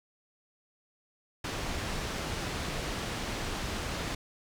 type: low-pass noise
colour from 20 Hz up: pink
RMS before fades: -35 dBFS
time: 1.44-4.15 s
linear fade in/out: 5 ms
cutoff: 6300 Hz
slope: 12 dB/octave
effects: none